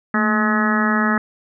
harmonic tone with a mistuned harmonic, 212.5 Hz, G#3, 40 cents sharp, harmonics 1 / 2 / 3 / 4 / 5 / 6 / 7 / 8 / 9, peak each -18 / -29 / -29 / -28 / -29 / -22 / -28 / -23 / -27 dBFS, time 0.14-1.18 s, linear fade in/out 2 ms, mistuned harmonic 1, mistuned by +67 cents, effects none

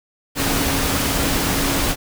sine tone in noise, 275.2 Hz, C#4, 12 cents flat, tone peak -26 dBFS, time 0.35-1.96 s, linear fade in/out 50 ms, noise pink, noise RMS -20 dBFS, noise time 0.35-1.96 s, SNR -9 dB, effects none

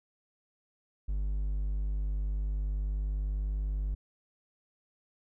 triangle tone, 50.1 Hz, G1, 38 cents sharp, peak -27 dBFS, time 1.08-3.95 s, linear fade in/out 10 ms, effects none

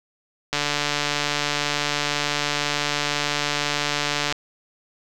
click train, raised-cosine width 0.2 ms, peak -5 dBFS, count 555, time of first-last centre 0.53-4.325 s, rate 146 Hz, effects none

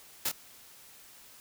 white noise with echo, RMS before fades -30 dBFS, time 0.25-0.29 s, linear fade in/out 5 ms, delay 27 ms, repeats 1, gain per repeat -5 dB, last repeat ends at 0.317 s, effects white hiss -54 dBFS RMS until 1.4 s

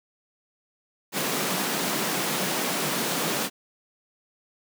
pink high-pass noise, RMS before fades -27 dBFS, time 1.12-3.5 s, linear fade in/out 50 ms, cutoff 150 Hz, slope 48 dB/octave, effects none

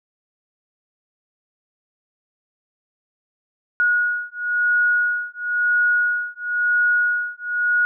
sine beating tone pair, 1450 / 1450.98 Hz, F#6 / F#6, -35 / -34 cents, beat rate 0.98 Hz, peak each -20 dBFS, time 3.8-7.85 s, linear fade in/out 0 ms, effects none

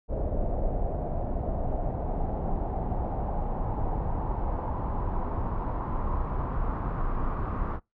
brown noise with low-pass filter sweep, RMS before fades -29 dBFS, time 0.08-7.8 s, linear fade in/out 50 ms, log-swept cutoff 620 to 1200 Hz, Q 3.8, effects noise-tail reverb RT60 0.2 s tail -24 dB re dry

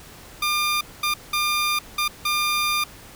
15% pulse tone bursts at uneven times, 1200 Hz, D6, 37 cents sharp, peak -14 dBFS, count 5, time 0.42-0.81 / 1.03-1.14 / 1.33-1.79 / 1.98-2.08 / 2.25-2.84 s, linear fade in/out 5 ms, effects pink hiss -44 dBFS RMS until 3.15 s

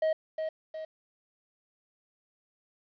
triangle tone with echo, 632 Hz, D#5, 27 cents sharp, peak -22 dBFS, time 0.02-0.13 s, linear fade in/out 5 ms, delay 360 ms, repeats 2, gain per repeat -6 dB, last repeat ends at 0.85 s, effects resampled to 11025 Hz + 10-bit

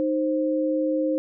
sine tone pair together, 309.1 / 526 Hz, D#4 / C5, -11 / +9 cents, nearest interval major sixth, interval 920 cents, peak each -23 / -24 dBFS, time 0-1.18 s, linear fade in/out 0 ms, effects none

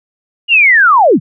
sine linear sweep, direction down, 2898 to 110 Hz, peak -4 dBFS, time 0.48-1.2 s, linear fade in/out 50 ms, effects none

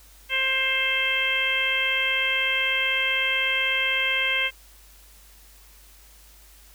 harmonic tone, 528 Hz, C5, 16 cents sharp, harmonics 1 / 2 / 3 / 4 / 5 / 6, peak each -36 / -36 / -30 / -25 / -26 / -27 dBFS, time 0.29-4.51 s, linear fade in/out 50 ms, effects added 50 Hz sine -51 dBFS peak until 6.74 s + white hiss -53 dBFS RMS until 6.74 s

